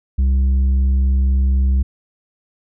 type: tone with tanh clipping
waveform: sine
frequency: 66 Hz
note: C2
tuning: 16 cents sharp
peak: -13 dBFS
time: 0.18-1.83 s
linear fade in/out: 10 ms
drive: 5 dB
effects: none